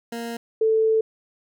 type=tone pair in turn; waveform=20% pulse / sine; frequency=233.1 / 441.9 Hz; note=A#3 / A4; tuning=0 / +7 cents; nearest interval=major seventh; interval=1107 cents; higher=second; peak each=-24 / -16 dBFS; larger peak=second; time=0.12-0.37 / 0.61-1.01 s; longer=second; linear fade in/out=5 ms; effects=none